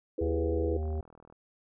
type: chord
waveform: sine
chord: E major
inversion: none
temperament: equal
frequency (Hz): 329.6 / 415.3 / 493.9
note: E4 / G#4 / B4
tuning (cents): 0 / 0 / 0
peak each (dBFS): -33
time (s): 0.18-0.77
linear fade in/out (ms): 5
type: harmonic tone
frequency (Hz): 77.78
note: D#2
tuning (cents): 0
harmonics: 1 / 3 / 5 / 7 / 9 / 10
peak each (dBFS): -30 / -45 / -40 / -49 / -47 / -54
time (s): 0.21-1.01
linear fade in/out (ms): 5
type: click train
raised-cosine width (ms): 1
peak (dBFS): -40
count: 21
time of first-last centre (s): 0.83-1.325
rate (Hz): 40.4
effects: none